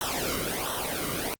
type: noise with flanger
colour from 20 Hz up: pink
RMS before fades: -30 dBFS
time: 0.01-1.34 s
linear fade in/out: 0 ms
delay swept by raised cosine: 0.42 to 1.19 ms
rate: 1.4 Hz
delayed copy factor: -0.75
effects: Opus 48 kbps